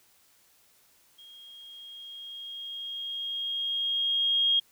sine tone with level ramp, 3254 Hz, G#7, 36 cents flat, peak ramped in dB -48 to -20 dBFS, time 1.18-4.6 s, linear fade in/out 10 ms, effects white hiss -63 dBFS RMS until 4.71 s

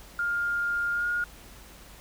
sine tone with pitch glide, 1408 to 1427.7 Hz, F6 to F6, +14 to +38 cents, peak -25 dBFS, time 0.19-1.24 s, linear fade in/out 2 ms, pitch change +24 cents, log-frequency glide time 0.93-1.07 s, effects added 50 Hz sine -51 dBFS peak until 2 s + pink hiss -50 dBFS RMS until 2 s

